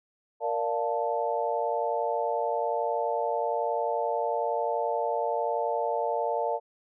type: chord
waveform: sine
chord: Bb major seventh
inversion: none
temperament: equal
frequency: 466.2 / 587.3 / 698.5 / 880 Hz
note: Bb4 / D5 / F5 / A5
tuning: 0 / 0 / 0 / 0 cents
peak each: -31 dBFS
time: 0.4-6.6 s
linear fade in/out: 50 ms
effects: none